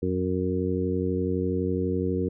harmonic tone with a mistuned harmonic, 92 Hz, F#2, 9 cents flat, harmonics 1 / 2 / 3 / 4 / 5, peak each -30 / -30 / -30 / -30 / -30 dBFS, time 0.02-2.29 s, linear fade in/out 10 ms, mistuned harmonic 1, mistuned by -57 cents, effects none

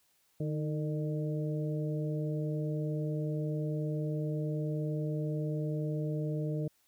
harmonic tone with a mistuned harmonic, 151.5 Hz, D#3, 46 cents flat, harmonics 1 / 2 / 3 / 4, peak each -32 / -39 / -40 / -43 dBFS, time 0.4-6.68 s, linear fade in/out 5 ms, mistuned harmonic 2, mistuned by +53 cents, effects white hiss -71 dBFS RMS until 6.87 s

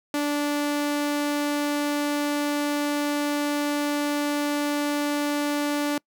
sawtooth tone, 291.7 Hz, D4, 12 cents flat, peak -19 dBFS, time 0.14-5.98 s, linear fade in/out 2 ms, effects noise-tail reverb RT60 0.1 s tail -26 dB re dry

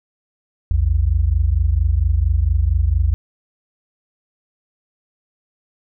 sine tone pair together, 58.83 / 83.2 Hz, A#1 / E2, +17 / +17 cents, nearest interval tritone, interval 600 cents, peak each -16 dBFS, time 0.71-3.14 s, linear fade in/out 0 ms, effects none

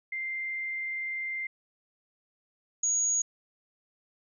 sine tone pair in turn, 2093 / 6693 Hz, C7 / G#8, 0 / +12 cents, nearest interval octave + minor sixth, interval 2012 cents, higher second, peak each -31 / -24 dBFS, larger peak second, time 0.12-1.47 / 2.83-3.22 s, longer first, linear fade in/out 5 ms, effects none

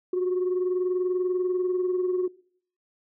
sine tone pair together, 363.7 / 384 Hz, F#4 / G4, -30 / -36 cents, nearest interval minor second, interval 94 cents, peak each -22 / -31 dBFS, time 0.13-2.28 s, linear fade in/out 5 ms, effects noise-tail reverb RT60 0.6 s tail -23 dB re dry + tanh soft clip ceiling -19 dBFS

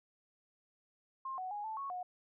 sine tone with pitch steps, 1062 / 744 / 827 / 877 / 1105 / 726 Hz, C6 / F#5 / G#5 / A5 / C#6 / F#5, +25 / +9 / -8 / -6 / -6 / -33 cents, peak -38 dBFS, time 1.25-2.03 s, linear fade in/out 5 ms, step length 130 ms, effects none

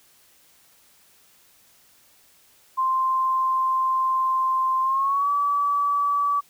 sine tone with pitch glide, 1046.5 to 1147.8 Hz, C6 to D6, 0 to -40 cents, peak -19 dBFS, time 2.77-6.41 s, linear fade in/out 20 ms, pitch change +160 cents, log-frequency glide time 4.82-5.3 s, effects white hiss -57 dBFS RMS until 6.49 s

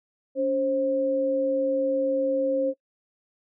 sine tone pair together, 282.6 / 530.9 Hz, C#4 / C5, +34 / +25 cents, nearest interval major seventh, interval 1091 cents, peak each -28 / -22 dBFS, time 0.35-2.74 s, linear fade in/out 50 ms, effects noise-tail reverb RT60 0.1 s tail -22 dB re dry

